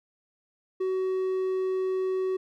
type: tone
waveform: triangle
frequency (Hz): 375.6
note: F#4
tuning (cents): +26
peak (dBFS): -23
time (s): 0.8-2.37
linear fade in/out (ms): 10
effects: none